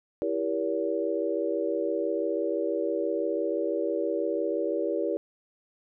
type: chord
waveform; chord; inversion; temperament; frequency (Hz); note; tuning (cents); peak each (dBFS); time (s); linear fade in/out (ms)
sine; E diminished seventh; none; just; 329.6 / 395.6 / 474.7 / 569.6; E4 / G4 / Bb4 / Db5; 0 / +16 / +31 / +47; -31; 0.22-5.17; 0
effects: none